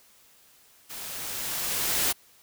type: noise with level ramp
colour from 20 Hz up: white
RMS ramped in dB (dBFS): -39 to -24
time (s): 0.89-2.13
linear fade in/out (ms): 20
effects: white hiss -58 dBFS RMS until 2.42 s